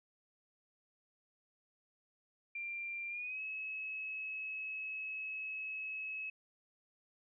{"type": "tone with pitch glide", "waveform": "sine", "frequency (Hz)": [2376, 2576], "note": ["D7", "E7"], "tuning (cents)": [20, -41], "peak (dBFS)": -39, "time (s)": [2.55, 6.3], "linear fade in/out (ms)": 5, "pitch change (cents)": 139, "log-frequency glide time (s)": [3.09, 3.41], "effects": []}